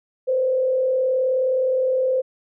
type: tone with frequency modulation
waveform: sine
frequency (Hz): 517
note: C5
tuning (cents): -21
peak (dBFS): -17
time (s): 0.27-2.22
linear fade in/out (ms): 20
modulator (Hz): 39.2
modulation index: 0.42
effects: none